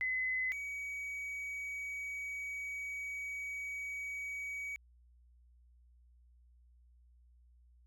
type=tone pair in turn; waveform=sine / triangle; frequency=2030 / 2264 Hz; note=B6 / C#7; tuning=+47 / +36 cents; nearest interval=major second; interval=189 cents; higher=second; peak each=-32 / -37 dBFS; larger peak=first; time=0.01-0.52 / 0.52-4.76 s; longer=second; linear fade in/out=0 ms; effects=added 60 Hz sine -61 dBFS peak until 7.86 s